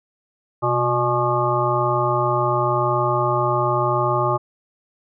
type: harmonic tone with a mistuned harmonic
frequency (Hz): 120.9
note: B2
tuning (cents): -36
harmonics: 1 / 3 / 5 / 7 / 9 / 10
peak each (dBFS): -24 / -24 / -24 / -24 / -24 / -24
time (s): 0.62-4.38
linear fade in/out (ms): 20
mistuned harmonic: 1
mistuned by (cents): +83
effects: none